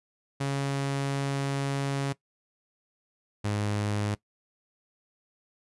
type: tone pair in turn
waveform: sawtooth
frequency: 138.59 / 103.83 Hz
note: C#3 / G#2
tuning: 0 / 0 cents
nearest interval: perfect fourth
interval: 500 cents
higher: first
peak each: -23 dBFS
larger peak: neither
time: 0.4-2.13 / 3.44-4.15 s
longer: first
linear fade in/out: 10 ms
effects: noise-tail reverb RT60 0.1 s tail -19 dB re dry + resampled to 24000 Hz